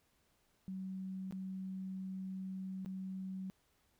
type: tone with dropouts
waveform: sine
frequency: 189.1 Hz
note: F#3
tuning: 38 cents sharp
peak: -40 dBFS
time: 0.68-3.5 s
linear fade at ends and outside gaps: 0 ms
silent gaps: 1.31-1.324 / 2.848-2.86 s
effects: pink hiss -75 dBFS RMS until 3.99 s